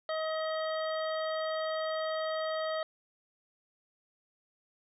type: harmonic tone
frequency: 633 Hz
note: D#5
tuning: 30 cents sharp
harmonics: 1 / 2 / 3 / 5 / 6 / 7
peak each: -32 / -38 / -42 / -46 / -48 / -49 dBFS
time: 0.09-2.83 s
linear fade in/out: 2 ms
effects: none